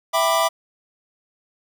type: chord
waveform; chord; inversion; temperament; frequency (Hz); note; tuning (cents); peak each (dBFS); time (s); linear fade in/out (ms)
square; E minor seventh; none; equal with one note detuned; 659.3 / 784 / 987.8 / 1184.9; E5 / G5 / B5 / D6; 0 / 0 / 0 / +15; -21 / -27 / -23 / -23; 0.13-0.49; 20
effects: none